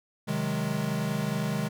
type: chord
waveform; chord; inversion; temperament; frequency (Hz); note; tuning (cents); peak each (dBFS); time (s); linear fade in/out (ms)
square; Ab dominant seventh; first; equal; 130.81 / 155.56 / 185 / 207.7; C3 / Eb3 / Gb3 / Ab3; 0 / 0 / 0 / 0; -35 / -32 / -37 / -32; 0.27-1.69; 20
effects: none